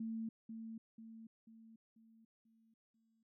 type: tone with echo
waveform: sine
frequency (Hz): 224.4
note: A3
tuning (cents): +34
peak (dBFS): -39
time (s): 0-0.29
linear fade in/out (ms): 5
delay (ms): 490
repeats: 6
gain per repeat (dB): -6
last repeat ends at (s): 3.23
effects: none